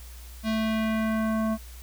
square tone with low-pass filter sweep, 220.2 Hz, A3, 2 cents sharp, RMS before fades -26 dBFS, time 0.43-1.58 s, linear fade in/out 50 ms, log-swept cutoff 4500 to 1000 Hz, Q 1.4, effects added 60 Hz sine -41 dBFS peak until 1.82 s + white hiss -50 dBFS RMS until 1.82 s

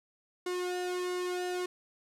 sawtooth tone with flanger, 360.3 Hz, F#4, 46 cents flat, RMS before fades -34 dBFS, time 0.46-1.66 s, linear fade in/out 5 ms, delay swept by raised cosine 1.2 to 1.91 ms, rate 1.5 Hz, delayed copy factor -0.75, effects low-pass 11000 Hz 12 dB/octave + 11-bit

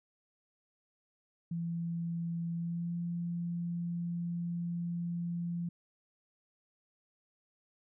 sine tone with pitch glide, 168.7 to 171.85 Hz, E3 to F3, +40 to -28 cents, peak -33 dBFS, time 1.51-5.69 s, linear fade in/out 5 ms, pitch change +32 cents, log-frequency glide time 2.55-2.95 s, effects none

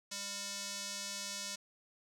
square tone with band-pass filter, 199.9 Hz, G3, 34 cents sharp, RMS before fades -42 dBFS, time 0.11-1.56 s, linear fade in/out 10 ms, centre 5900 Hz, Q 1.7, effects none

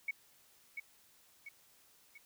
sine tone with echo, 2224 Hz, C#7, 5 cents sharp, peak -33 dBFS, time 0.08-0.11 s, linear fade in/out 5 ms, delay 690 ms, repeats 3, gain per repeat -6 dB, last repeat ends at 2.18 s, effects white hiss -66 dBFS RMS until 2.25 s

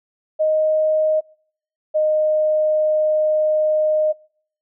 sine tone pair in turn, 622.3 / 616.6 Hz, D#5 / D#5, 0 / -16 cents, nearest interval unison, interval 16 cents, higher first, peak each -14 dBFS, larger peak neither, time 0.39-1.21 / 1.94-4.13 s, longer second, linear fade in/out 20 ms, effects noise-tail reverb RT60 0.6 s tail -26 dB re dry

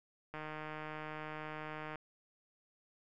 click train, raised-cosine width 0.5 ms, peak -29 dBFS, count 250, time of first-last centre 0.34-1.957 s, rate 154 Hz, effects none

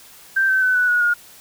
sine tone with pitch steps, 1568 / 1539.3 / 1511.1 / 1483.4 / 1456.3 / 1429.6 Hz, G6 / G6 / F#6 / F#6 / F#6 / F6, 0 / -32 / +36 / +4 / -28 / +40 cents, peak -14 dBFS, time 0.36-1.14 s, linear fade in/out 10 ms, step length 130 ms, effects white hiss -45 dBFS RMS until 1.4 s

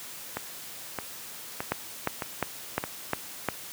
two click trains, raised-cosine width 0.5 ms, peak -10 / -15 dBFS, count 6 / 5, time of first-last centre 1.72-3.487 / 0.37-2.839 s, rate 2.83 / 1.62 Hz, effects white hiss -42 dBFS RMS until 3.72 s + high-pass 80 Hz 12 dB/octave

